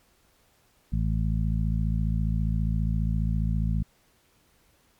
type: harmonic tone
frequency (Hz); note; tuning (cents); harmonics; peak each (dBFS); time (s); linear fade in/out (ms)
54.8; A1; -6; 1 / 2 / 3 / 4; -25 / -29 / -29 / -34; 0.92-3.83; 10
effects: pink hiss -64 dBFS RMS until 4.99 s + MP3 96 kbps